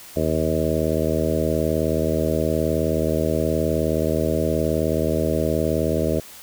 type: harmonic tone with a mistuned harmonic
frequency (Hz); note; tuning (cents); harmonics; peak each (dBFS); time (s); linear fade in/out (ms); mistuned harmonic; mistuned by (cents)
79; D#2; +27; 1 / 2 / 3 / 4 / 5 / 6 / 7 / 8; -27 / -27 / -27 / -27 / -27 / -27 / -27 / -27; 0.16-6.2; 5; 1; +28
effects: white hiss -42 dBFS RMS until 6.42 s